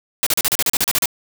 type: noise bursts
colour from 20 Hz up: white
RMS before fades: -17 dBFS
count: 12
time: 0.23-1.057 s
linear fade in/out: 0 ms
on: 35 ms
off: 37 ms
effects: none